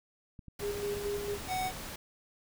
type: clicks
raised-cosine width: 5 ms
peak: -35 dBFS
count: 9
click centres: 0.392 / 0.483 / 0.758 / 0.969 / 1.325 / 1.474 / 1.562 / 1.611 / 1.654 s
type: noise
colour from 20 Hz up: pink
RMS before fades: -42 dBFS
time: 0.59-1.96 s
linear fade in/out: 5 ms
type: tone with tremolo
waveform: sine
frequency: 408.4 Hz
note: G#4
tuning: 29 cents flat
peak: -31 dBFS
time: 0.6-1.38 s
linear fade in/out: 50 ms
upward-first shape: square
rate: 4.4 Hz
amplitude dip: 45%
type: tone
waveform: square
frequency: 745 Hz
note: F#5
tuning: 12 cents sharp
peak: -32 dBFS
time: 1.47-1.72 s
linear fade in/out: 50 ms
effects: none